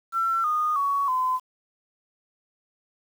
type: tone with pitch steps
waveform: sine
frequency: 1348 / 1229 / 1120.5 / 1021.6 Hz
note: E6 / D#6 / C#6 / C6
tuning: +38 / -22 / +18 / -42 cents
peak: -21 dBFS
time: 0.12-1.4 s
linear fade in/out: 50 ms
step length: 320 ms
effects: 8-bit